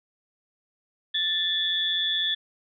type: tone cluster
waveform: sine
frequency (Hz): 1763 / 3422 / 3598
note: A6 / A7 / A7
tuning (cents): +3 / -49 / +38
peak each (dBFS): -31 / -24 / -32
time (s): 1.14-2.35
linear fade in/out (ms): 10
effects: none